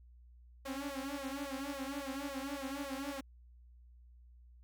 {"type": "tone with flanger", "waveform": "sawtooth", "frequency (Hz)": 275.7, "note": "C#4", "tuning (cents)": -9, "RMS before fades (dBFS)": -41, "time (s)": [0.65, 3.21], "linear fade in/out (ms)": 10, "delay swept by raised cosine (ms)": [1.6, 6.6], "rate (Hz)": 3.6, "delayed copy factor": 1, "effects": ["added 60 Hz sine -56 dBFS peak until 4.63 s"]}